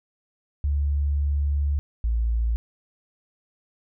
sine tone pair in turn, 71.8 / 57.09 Hz, D2 / A#1, -39 / -35 cents, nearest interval major third, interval 396 cents, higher first, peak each -20 dBFS, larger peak neither, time 0.64-1.79 / 2.04-2.56 s, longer first, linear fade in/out 0 ms, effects none

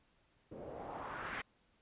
white noise with low-pass filter sweep, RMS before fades -45 dBFS, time 0.51-1.42 s, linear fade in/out 10 ms, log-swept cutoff 400 to 2000 Hz, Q 2.2, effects pink hiss -73 dBFS RMS until 1.81 s + resampled to 8000 Hz

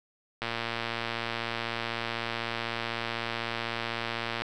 click train, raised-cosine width 0.3 ms, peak -15 dBFS, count 465, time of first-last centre 0.42-4.42 s, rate 116 Hz, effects none

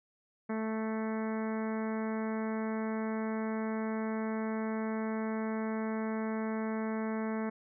harmonic tone, 220 Hz, A3, in tune, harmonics 1 / 2 / 3 / 4 / 5 / 6 / 7 / 8 / 9 / 10, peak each -33 / -39 / -43 / -45 / -47 / -49 / -50 / -51 / -52 / -53 dBFS, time 0.49-7.5 s, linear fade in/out 10 ms, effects none

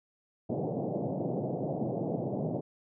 pink band-pass noise, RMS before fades -33 dBFS, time 0.49-2.61 s, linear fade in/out 10 ms, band 120 to 730 Hz, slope 48 dB/octave, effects none

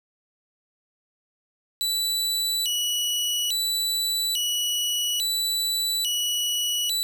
sawtooth tone with vibrato, 3409 Hz, G#7, 45 cents sharp, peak -20 dBFS, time 1.81-7.03 s, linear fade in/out 0 ms, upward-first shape square, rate 0.59 Hz, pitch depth 260 cents each way, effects none

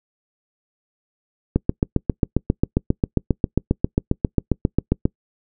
click train, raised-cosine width 3 ms, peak -3 dBFS, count 27, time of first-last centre 1.56-5.055 s, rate 7.44 Hz, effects noise-tail reverb RT60 0.1 s tail -26 dB re dry

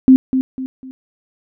sine tone with echo, 260.8 Hz, C4, 5 cents flat, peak -3 dBFS, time 0.08-0.16 s, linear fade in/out 0 ms, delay 250 ms, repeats 3, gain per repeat -9 dB, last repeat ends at 0.91 s, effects none

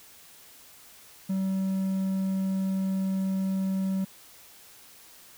triangle tone, 191.2 Hz, G3, 43 cents flat, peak -23 dBFS, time 1.29-4.05 s, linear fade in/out 10 ms, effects white hiss -52 dBFS RMS until 5.37 s

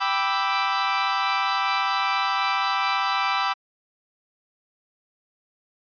sawtooth chord, E minor seventh, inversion first, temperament equal, 784 / 987.8 / 1174.7 / 1318.5 Hz, G5 / B5 / D6 / E6, 0 / 0 / 0 / 0 cents, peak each -23 dBFS, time 0-3.54 s, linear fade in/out 20 ms, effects resampled to 11025 Hz

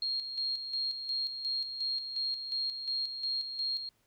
sine tone with tremolo, 4245 Hz, C8, 24 cents sharp, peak -30 dBFS, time 0.02-3.89 s, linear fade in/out 2 ms, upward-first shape square, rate 2.8 Hz, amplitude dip 55%, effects pink hiss -72 dBFS RMS until 4.06 s

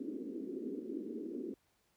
pink band-pass noise, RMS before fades -42 dBFS, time 0-1.54 s, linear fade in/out 2 ms, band 240 to 400 Hz, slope 48 dB/octave, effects pink hiss -75 dBFS RMS until 1.96 s + high-pass 60 Hz 12 dB/octave

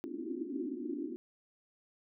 pink band-pass noise, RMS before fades -39 dBFS, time 0.04-1.16 s, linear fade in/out 0 ms, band 240 to 370 Hz, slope 96 dB/octave, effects none

